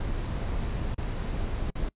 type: noise with dropouts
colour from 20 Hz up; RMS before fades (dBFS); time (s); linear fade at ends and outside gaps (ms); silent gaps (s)
brown; -30; 0-1.89; 5; 0.946-0.98 / 1.705-1.753
effects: noise-tail reverb RT60 0.1 s tail -25 dB re dry + resampled to 8000 Hz